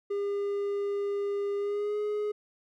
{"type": "tone with pitch glide", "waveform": "triangle", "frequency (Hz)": [403.7, 418.7], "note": ["G#4", "G#4"], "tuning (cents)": [-49, 14], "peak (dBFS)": -26, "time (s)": [0.1, 2.32], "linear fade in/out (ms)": 10, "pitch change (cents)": 63, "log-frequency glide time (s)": [1.57, 1.97], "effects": []}